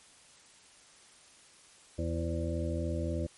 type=harmonic tone with a mistuned harmonic; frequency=83.5 Hz; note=E2; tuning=23 cents sharp; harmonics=1 / 2 / 3 / 4 / 6 / 7; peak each=-33 / -39 / -40 / -38 / -41 / -40 dBFS; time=1.98-3.27 s; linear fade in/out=10 ms; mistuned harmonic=6; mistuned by=+35 cents; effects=white hiss -58 dBFS RMS until 3.37 s + MP3 48 kbps